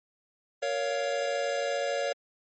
square chord, Bb minor, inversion none, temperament just, 466.2 / 559.4 / 699.2 Hz, Bb4 / Db5 / F5, 0 / +16 / +2 cents, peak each -35 / -30 / -35 dBFS, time 0.62-2.13 s, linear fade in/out 10 ms, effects low-pass 8000 Hz 12 dB/octave + MP3 32 kbps

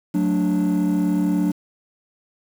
triangle chord, D major, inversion first, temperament equal with one note detuned, 183.19 / 220 / 293.7 Hz, F#3 / A3 / D4, -17 / 0 / 0 cents, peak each -18 / -23 / -18 dBFS, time 0.14-1.52 s, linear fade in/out 10 ms, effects tanh soft clip ceiling -9 dBFS + 7-bit

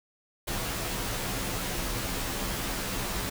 pink noise with comb filter, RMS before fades -32 dBFS, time 0.47-3.3 s, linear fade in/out 10 ms, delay 13 ms, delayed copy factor -0.85, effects none

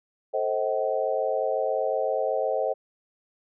sine chord, A diminished seventh, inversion none, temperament just, 440 / 528 / 633.6 / 760.3 Hz, A4 / C5 / Eb5 / Gb5, 0 / +16 / +31 / +47 cents, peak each -30 / -27 / -28 / -31 dBFS, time 0.33-2.74 s, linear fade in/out 20 ms, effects none

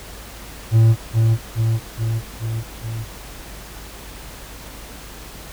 triangle tone with echo, 112.8 Hz, A2, 44 cents sharp, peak -7 dBFS, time 0.71-0.96 s, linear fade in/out 50 ms, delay 420 ms, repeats 5, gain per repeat -3 dB, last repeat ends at 3.06 s, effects added 51 Hz sine -39 dBFS peak until 5.52 s + pink hiss -38 dBFS RMS until 5.52 s

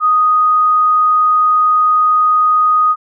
sine tone, 1244.5 Hz, D#6, in tune, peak -8 dBFS, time 0-2.96 s, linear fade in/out 50 ms, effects none

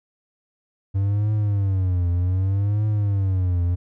triangle tone with vibrato, 96.4 Hz, G2, 28 cents flat, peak -16 dBFS, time 0.94-3.76 s, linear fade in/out 20 ms, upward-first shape triangle, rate 0.65 Hz, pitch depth 190 cents each way, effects none

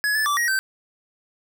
square tone with pitch steps, 1688 / 1741 / 1164 / 1891 / 1550 Hz, G#6 / A6 / D6 / A#6 / G6, +28 / -19 / -16 / +24 / -20 cents, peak -20 dBFS, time 0.04-0.59 s, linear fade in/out 0 ms, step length 110 ms, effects 10-bit

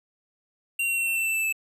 square tone with pitch steps, 2757 / 2738 / 2719 / 2700 / 2682 / 2663 / 2645 / 2626 Hz, F7 / F7 / F7 / E7 / E7 / E7 / E7 / E7, -23 / -35 / -47 / +41 / +29 / +17 / +5 / -7 cents, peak -24 dBFS, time 0.79-1.526 s, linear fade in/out 5 ms, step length 92 ms, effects none

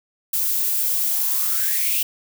violet noise with high-pass filter sweep, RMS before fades -21 dBFS, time 0.33-2.03 s, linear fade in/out 5 ms, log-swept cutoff 210 to 2900 Hz, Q 7, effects none

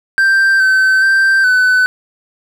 triangle tone with pitch steps, 1572 / 1536 / 1567 / 1505 Hz, G6 / G6 / G6 / F#6, +4 / -36 / -1 / +29 cents, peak -6 dBFS, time 0.18-1.86 s, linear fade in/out 0 ms, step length 420 ms, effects none

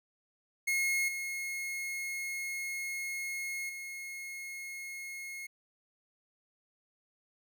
45% pulse tone with level steps, 2160 Hz, C#7, 45 cents flat, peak -28 / -35 / -40 dBFS, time 0.67-5.47 s, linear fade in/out 10 ms, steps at 1.08 / 3.69 s, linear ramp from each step 5 ms, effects none

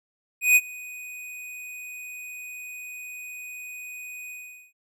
square tone with ADSR envelope, 2489 Hz, D#7, in tune, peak -13 dBFS, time 0.41-4.73 s, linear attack 150 ms, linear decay 42 ms, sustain -24 dB, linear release 420 ms, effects none

